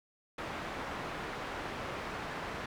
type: low-pass noise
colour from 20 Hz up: white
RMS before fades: -40 dBFS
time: 0.38-2.66 s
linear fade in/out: 5 ms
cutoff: 1500 Hz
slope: 12 dB/octave
effects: none